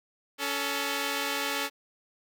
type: tone pair together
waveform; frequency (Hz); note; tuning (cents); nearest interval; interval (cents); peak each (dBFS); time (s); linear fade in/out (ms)
5% pulse; 280.3 / 439.4; C#4 / A4; +19 / -2; minor sixth; 779; -20; 0.38-1.7; 50
effects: none